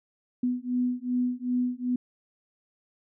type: beating tone pair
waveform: sine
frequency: 246.9 / 249.5 Hz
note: B3 / B3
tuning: 0 / +18 cents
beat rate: 2.6 Hz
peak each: -28 dBFS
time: 0.43-1.96 s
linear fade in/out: 5 ms
effects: none